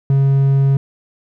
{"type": "tone", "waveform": "triangle", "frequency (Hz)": 137.1, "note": "C#3", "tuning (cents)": -19, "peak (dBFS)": -8, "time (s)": [0.1, 0.77], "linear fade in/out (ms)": 2, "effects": []}